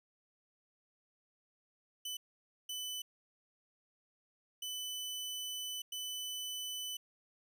sawtooth tone bursts at uneven times, 3000 Hz, F#7, 23 cents sharp, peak -36 dBFS, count 4, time 2.05-2.17 / 2.69-3.02 / 4.62-5.82 / 5.92-6.97 s, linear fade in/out 5 ms, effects none

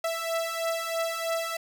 sawtooth beating tone pair, 659.3 / 662.4 Hz, E5 / E5, 0 / +8 cents, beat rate 3.1 Hz, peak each -28 / -26 dBFS, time 0.04-1.57 s, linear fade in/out 5 ms, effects none

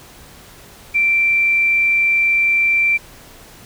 sine tone, 2349 Hz, D7, in tune, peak -12 dBFS, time 0.94-2.98 s, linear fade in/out 20 ms, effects pink hiss -42 dBFS RMS until 3.65 s

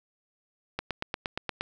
click train, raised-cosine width 0.3 ms, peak -14 dBFS, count 8, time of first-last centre 0.79-1.61 s, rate 8.54 Hz, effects none

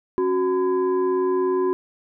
sine tone with frequency modulation, 370 Hz, F#4, in tune, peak -18 dBFS, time 0.18-1.73 s, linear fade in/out 0 ms, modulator 643 Hz, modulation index 0.63, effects none

